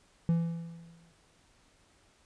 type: tone with exponential decay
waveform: triangle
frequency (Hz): 167.4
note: E3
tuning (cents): +27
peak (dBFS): -20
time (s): 0.29-1.12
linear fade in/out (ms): 0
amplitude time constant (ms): 180
effects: pink hiss -65 dBFS RMS until 2.25 s + resampled to 22050 Hz